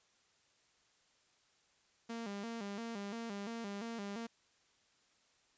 sawtooth tone with vibrato, 215.3 Hz, A3, 37 cents flat, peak -37 dBFS, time 2.09-4.27 s, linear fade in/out 10 ms, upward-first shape square, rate 2.9 Hz, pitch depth 120 cents each way, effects white hiss -72 dBFS RMS until 5.57 s + resampled to 16000 Hz

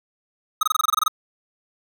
square tone bursts, 1261 Hz, D#6, 23 cents sharp, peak -16 dBFS, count 11, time 0.61-1.081 s, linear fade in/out 5 ms, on 21 ms, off 24 ms, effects 9-bit

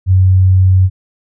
sine tone, 93.5 Hz, F#2, 19 cents sharp, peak -5 dBFS, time 0.06-0.9 s, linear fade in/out 50 ms, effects none

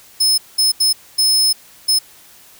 sawtooth tone bursts at uneven times, 5200 Hz, E8, 24 cents flat, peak -9 dBFS, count 5, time 0.2-0.38 / 0.58-0.72 / 0.8-0.93 / 1.18-1.53 / 1.88-1.99 s, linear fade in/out 10 ms, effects white hiss -45 dBFS RMS until 2.59 s

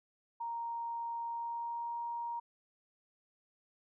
sine tone with pitch glide, 932.3 to 939.9 Hz, A#5 to A#5, 0 to +14 cents, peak -36 dBFS, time 0.4-2.4 s, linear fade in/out 10 ms, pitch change +14 cents, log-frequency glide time 1.26-1.98 s, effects none

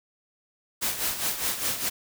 white noise with tremolo, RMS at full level -26 dBFS, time 0.81-1.9 s, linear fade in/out 20 ms, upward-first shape sine, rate 4.9 Hz, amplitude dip 65%, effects none

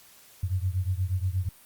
sine beating tone pair, 89.5 / 97.9 Hz, F2 / G2, +43 / -2 cents, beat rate 8.4 Hz, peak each -27 / -29 dBFS, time 0.43-1.49 s, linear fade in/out 5 ms, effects white hiss -54 dBFS RMS until 1.65 s + Opus 48 kbps

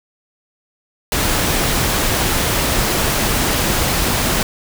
pink noise, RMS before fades -17 dBFS, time 1.12-4.43 s, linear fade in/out 2 ms, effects none

